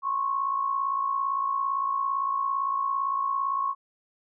sine tone pair together, 1042.3 / 1100 Hz, C6 / C#6, -7 / -14 cents, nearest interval minor second, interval 93 cents, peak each -32 / -25 dBFS, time 0.02-3.75 s, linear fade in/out 50 ms, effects none

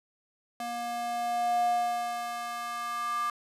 square tone with high-pass filter sweep, 237.3 Hz, A#3, 31 cents sharp, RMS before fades -31 dBFS, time 0.6-3.3 s, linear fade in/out 2 ms, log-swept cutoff 510 to 1200 Hz, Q 7.1, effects resampled to 32000 Hz

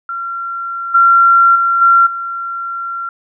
sine tone with level steps, 1370 Hz, F6, 34 cents flat, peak -19 / -5 / -10 / -5 / -19 dBFS, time 0.09-3.09 s, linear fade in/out 2 ms, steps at 0.94 / 1.55 / 1.81 / 2.06 s, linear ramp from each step 10 ms, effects none

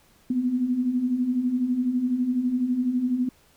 sine beating tone pair, 240.5 / 252.5 Hz, B3 / B3, -46 / +39 cents, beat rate 12 Hz, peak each -29 / -22 dBFS, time 0.3-3.29 s, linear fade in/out 5 ms, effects pink hiss -59 dBFS RMS until 3.56 s

